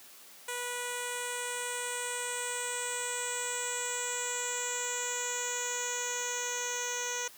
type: tone with low-pass filter sweep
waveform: 10% pulse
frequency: 488.9 Hz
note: B4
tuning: 18 cents flat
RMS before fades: -35 dBFS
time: 0.48-7.28 s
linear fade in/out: 5 ms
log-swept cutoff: 9700 to 6200 Hz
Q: 7
effects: white hiss -53 dBFS RMS until 7.37 s + high-pass 200 Hz 12 dB/octave